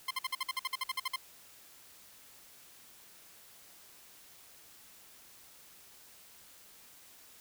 15% pulse tone bursts, 1046.5 Hz, C6, in tune, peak -25 dBFS, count 14, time 0.08-1.161 s, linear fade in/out 5 ms, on 28 ms, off 53 ms, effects white hiss -57 dBFS RMS until 7.4 s

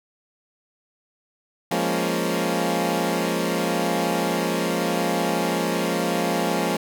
15% pulse chord, Bb minor seventh, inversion second, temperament equal, 174.61 / 207.7 / 233.1 / 277.2 Hz, F3 / Ab3 / Bb3 / Db4, 0 / 0 / 0 / 0 cents, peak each -19 / -21 / -21 / -22 dBFS, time 1.71-6.77 s, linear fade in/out 5 ms, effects none

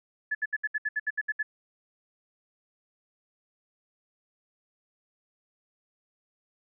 sine tone bursts, 1717 Hz, A6, 43 cents flat, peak -25 dBFS, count 11, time 0.31-1.43 s, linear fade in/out 10 ms, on 40 ms, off 68 ms, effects none

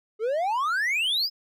triangle exponential sweep, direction up, 415.3 to 5200 Hz, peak -21 dBFS, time 0.19-1.3 s, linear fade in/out 50 ms, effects none

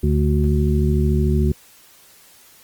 harmonic tone, 73.42 Hz, D2, in tune, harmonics 1 / 2 / 3 / 5, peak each -17 / -20 / -22 / -24 dBFS, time 0.03-1.52 s, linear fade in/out 5 ms, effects white hiss -49 dBFS RMS until 2.63 s + Opus 24 kbps

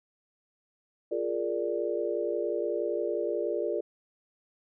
sine chord, Bb dominant seventh, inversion second, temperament equal, 349.2 / 415.3 / 466.2 / 587.3 Hz, F4 / Ab4 / Bb4 / D5, 0 / 0 / 0 / 0 cents, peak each -33 dBFS, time 1.11-3.81 s, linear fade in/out 10 ms, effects none

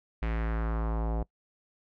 square tone with low-pass filter sweep, 55.7 Hz, A1, 22 cents sharp, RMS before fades -30 dBFS, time 0.22-1.23 s, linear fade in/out 5 ms, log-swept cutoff 2300 to 730 Hz, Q 2, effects noise-tail reverb RT60 0.1 s tail -22 dB re dry

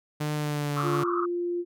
sawtooth tone with pitch glide, 150.3 to 144.09 Hz, D3 to D3, +40 to -33 cents, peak -23 dBFS, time 0.2-1.04 s, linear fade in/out 10 ms, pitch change -73 cents, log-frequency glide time 0.36-0.81 s
white band-pass noise, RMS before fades -31 dBFS, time 0.76-1.26 s, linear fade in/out 10 ms, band 1100 to 1300 Hz, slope 96 dB/octave
sine tone, 349.2 Hz, F4, in tune, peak -26 dBFS, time 0.82-1.65 s, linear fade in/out 50 ms
effects none

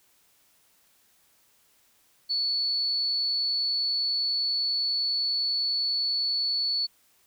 sine tone, 4435 Hz, C#8, in tune, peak -24 dBFS, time 2.29-6.87 s, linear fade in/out 20 ms, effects white hiss -64 dBFS RMS until 7.26 s

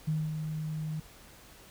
sine tone with ADSR envelope, 155.56 Hz, D#3, in tune, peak -26 dBFS, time 0.07-1 s, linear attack 12 ms, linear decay 230 ms, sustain -6 dB, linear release 4 ms, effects added 50 Hz sine -61 dBFS peak until 1.7 s + pink hiss -54 dBFS RMS until 1.7 s

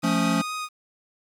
sawtooth tone with vibrato, 1244.5 Hz, D#6, in tune, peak -25 dBFS, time 0.02-0.69 s, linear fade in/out 50 ms, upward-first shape sine, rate 4.3 Hz, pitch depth 9 cents each way
square chord, F augmented, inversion none, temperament equal, 174.61 / 220 / 277.2 Hz, F3 / A3 / C#4, 0 / 0 / 0 cents, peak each -26 dBFS, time 0.03-0.42 s, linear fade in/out 10 ms
effects low-pass 10000 Hz 12 dB/octave + 9-bit

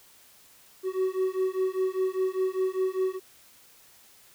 triangle beating tone pair, 373.3 / 378.3 Hz, F#4 / F#4, +15 / +38 cents, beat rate 5 Hz, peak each -26 dBFS, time 0.83-3.2 s, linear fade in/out 50 ms, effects white hiss -56 dBFS RMS until 4.34 s

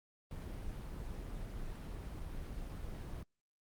brown noise, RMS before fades -43 dBFS, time 0.31-3.23 s, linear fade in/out 2 ms, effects Opus 24 kbps

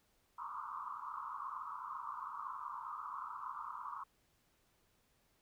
pink band-pass noise, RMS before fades -45 dBFS, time 0.38-4.04 s, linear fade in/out 10 ms, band 950 to 1300 Hz, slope 96 dB/octave, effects pink hiss -75 dBFS RMS until 5.41 s

